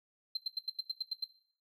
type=tone bursts; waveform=triangle; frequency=4126 Hz; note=C8; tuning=25 cents flat; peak=-28 dBFS; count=9; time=0.35-1.243 s; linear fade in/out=5 ms; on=21 ms; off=88 ms; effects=noise-tail reverb RT60 0.6 s tail -19 dB re dry + tanh soft clip ceiling -29 dBFS